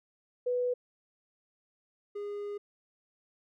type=tone pair in turn; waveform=sine / triangle; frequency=493.9 / 409.9 Hz; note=B4 / G#4; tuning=0 / -23 cents; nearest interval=minor third; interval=323 cents; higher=first; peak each=-27 / -33 dBFS; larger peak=first; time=0.46-0.74 / 2.15-2.58 s; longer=second; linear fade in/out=10 ms; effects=none